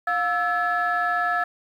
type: tone cluster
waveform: sine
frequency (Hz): 709 / 1318 / 1716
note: F5 / E6 / A6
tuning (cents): +26 / -1 / -44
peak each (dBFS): -24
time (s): 0.07-1.44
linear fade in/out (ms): 5
effects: tanh soft clip ceiling -14 dBFS + 9-bit